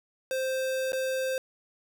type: tone with dropouts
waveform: square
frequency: 523.3 Hz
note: C5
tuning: in tune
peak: -28 dBFS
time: 0.31-1.38 s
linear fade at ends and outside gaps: 1 ms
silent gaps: 0.921-0.931 s
effects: 10-bit